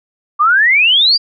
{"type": "exponential sweep", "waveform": "sine", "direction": "up", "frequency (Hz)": [1150, 4861], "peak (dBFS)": -7, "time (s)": [0.39, 1.18], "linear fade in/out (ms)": 20, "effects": []}